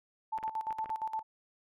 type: tone with tremolo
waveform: sine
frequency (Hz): 880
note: A5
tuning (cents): 0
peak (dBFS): -31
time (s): 0.32-1.23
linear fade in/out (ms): 10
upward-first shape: square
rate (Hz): 8.6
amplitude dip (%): 75
type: clicks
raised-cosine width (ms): 0.5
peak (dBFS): -31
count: 7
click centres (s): 0.386 / 0.429 / 0.479 / 0.707 / 0.79 / 0.859 / 0.895
effects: none